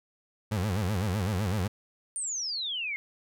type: tone with vibrato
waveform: 30% pulse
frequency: 98.2 Hz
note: G2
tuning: 4 cents sharp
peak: -24 dBFS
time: 0.51-1.68 s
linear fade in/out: 10 ms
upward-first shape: sine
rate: 7.9 Hz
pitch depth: 200 cents each way
type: exponential sweep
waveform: sine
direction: down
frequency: 9100 to 2109 Hz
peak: -30 dBFS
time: 2.16-2.96 s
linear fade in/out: 0 ms
effects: none